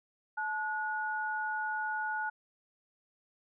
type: tone pair together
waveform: sine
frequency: 864.6 / 1454 Hz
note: A5 / F#6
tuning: -31 / -31 cents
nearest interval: major sixth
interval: 900 cents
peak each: -35 / -34 dBFS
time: 0.37-2.3 s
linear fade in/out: 10 ms
effects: none